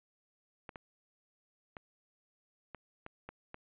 clicks, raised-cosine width 0.5 ms, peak -29 dBFS, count 7, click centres 0.692 / 0.758 / 1.768 / 2.747 / 3.064 / 3.29 / 3.544 s, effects resampled to 8000 Hz

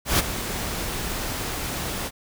pink noise with ADSR envelope, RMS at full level -17 dBFS, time 0.05-2.11 s, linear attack 140 ms, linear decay 20 ms, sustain -12 dB, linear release 48 ms, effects none

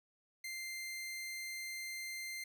sawtooth tone, 2090 Hz, C7, 2 cents flat, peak -38 dBFS, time 0.44-2.44 s, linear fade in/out 5 ms, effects none

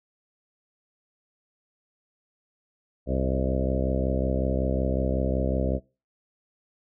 harmonic tone with a mistuned harmonic, 65.41 Hz, C2, in tune, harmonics 1 / 2 / 3 / 4 / 5 / 6 / 7 / 8 / 9 / 10, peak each -27 / -31 / -32 / -32 / -36 / -36 / -35 / -33 / -34 / -38 dBFS, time 3.06-5.8 s, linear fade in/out 50 ms, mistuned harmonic 9, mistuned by +23 cents, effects noise-tail reverb RT60 0.3 s tail -22 dB re dry

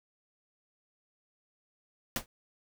pink noise with exponential decay, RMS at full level -26 dBFS, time 2.16-2.26 s, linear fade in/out 1 ms, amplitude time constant 20 ms, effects none

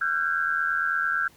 sine tone cluster, 1367 / 1521 / 1610 Hz, F6 / F#6 / G6, -37 / +47 / +46 cents, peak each -27 dBFS, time 0.01-1.28 s, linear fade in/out 5 ms, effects pink hiss -56 dBFS RMS until 1.36 s

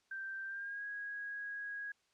sine tone with pitch glide, 1568 to 1650.7 Hz, G6 to G#6, 0 to -11 cents, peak -40 dBFS, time 0.11-1.92 s, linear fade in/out 5 ms, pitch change +89 cents, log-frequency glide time 0.45-0.84 s, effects white hiss -75 dBFS RMS until 2.13 s + low-pass 6000 Hz 12 dB/octave

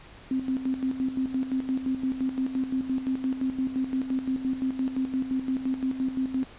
sine tone with tremolo, 261.6 Hz, C4, in tune, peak -23 dBFS, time 0.31-6.44 s, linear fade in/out 2 ms, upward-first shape square, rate 5.8 Hz, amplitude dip 65%, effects pink hiss -49 dBFS RMS until 6.58 s + resampled to 8000 Hz

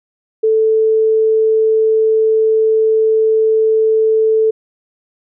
sine tone, 440 Hz, A4, in tune, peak -9 dBFS, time 0.43-4.51 s, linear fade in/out 10 ms, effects none

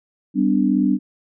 sine chord, G major, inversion none, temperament equal with one note detuned, 196 / 251.8 / 293.7 Hz, G3 / B3 / D4, 0 / +34 / 0 cents, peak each -19 dBFS, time 0.34-0.99 s, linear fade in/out 50 ms, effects none

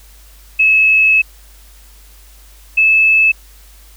sine tone pair in turn, 2589 / 2610 Hz, E7 / E7, -32 / -18 cents, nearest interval unison, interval 14 cents, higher second, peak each -7 dBFS, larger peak neither, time 0.59-1.22 / 2.77-3.32 s, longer first, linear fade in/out 10 ms, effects added 50 Hz sine -40 dBFS peak until 3.96 s + white hiss -46 dBFS RMS until 3.96 s

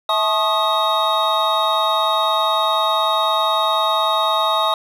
triangle tone cluster, 649 / 865 / 1085 / 1241 / 3753 Hz, E5 / A5 / C#6 / D#6 / A#7, -27 / -30 / -37 / -5 / +11 cents, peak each -20 dBFS, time 0.09-4.74 s, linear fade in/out 2 ms, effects none

